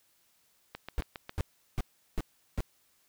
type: click train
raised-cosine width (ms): 0.3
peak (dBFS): -23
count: 5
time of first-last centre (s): 0.75-1.294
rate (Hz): 7.35
type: noise bursts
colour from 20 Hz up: brown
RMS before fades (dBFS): -29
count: 5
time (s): 0.98-2.605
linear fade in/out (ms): 0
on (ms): 29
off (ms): 370
effects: white hiss -69 dBFS RMS until 3.08 s